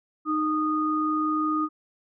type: tone pair together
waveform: sine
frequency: 308.5 / 1234 Hz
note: D#4 / D#6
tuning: -15 / -15 cents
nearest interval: 2 octaves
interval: 2400 cents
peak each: -25 dBFS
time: 0.25-1.69 s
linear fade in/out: 50 ms
effects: none